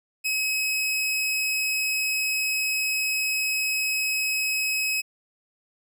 sawtooth tone, 2555 Hz, D#7, 45 cents sharp, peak -20 dBFS, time 0.24-5.02 s, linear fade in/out 20 ms, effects none

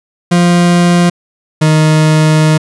40% pulse tone pair in turn, 174.61 / 155.56 Hz, F3 / D#3, 0 / 0 cents, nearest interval major second, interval 200 cents, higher first, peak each -5 / -5 dBFS, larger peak neither, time 0.31-1.1 / 1.61-2.58 s, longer second, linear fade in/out 10 ms, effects resampled to 24000 Hz

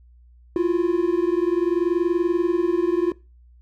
triangle tone pair together, 337.9 / 358.5 Hz, E4 / F4, +43 / +45 cents, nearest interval minor second, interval 102 cents, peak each -19 dBFS, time 0.56-3.12 s, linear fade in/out 2 ms, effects noise-tail reverb RT60 0.3 s tail -23 dB re dry + added 60 Hz sine -48 dBFS peak until 3.61 s

